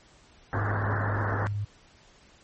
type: low-pass noise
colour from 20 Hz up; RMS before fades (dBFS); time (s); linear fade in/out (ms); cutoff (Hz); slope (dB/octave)
white; -31; 0.53-1.47; 0; 1800; 96
type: tone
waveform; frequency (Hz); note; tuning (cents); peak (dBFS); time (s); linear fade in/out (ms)
sine; 102.8; G#2; -17; -27; 0.54-1.65; 10
effects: pink hiss -57 dBFS RMS until 2.43 s + MP3 32 kbps